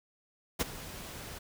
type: noise with ADSR envelope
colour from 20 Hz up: pink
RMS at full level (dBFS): -27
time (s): 0.59-1.39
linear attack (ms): 20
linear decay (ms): 24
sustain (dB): -17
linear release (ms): 13
effects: none